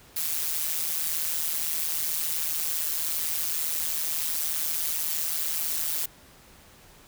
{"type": "noise with amplitude modulation", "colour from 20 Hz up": "blue", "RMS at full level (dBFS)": -25, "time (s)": [0.16, 6.06], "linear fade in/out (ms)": 5, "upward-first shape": "sine", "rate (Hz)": 158, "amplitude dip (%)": 80, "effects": ["pink hiss -53 dBFS RMS until 7.07 s"]}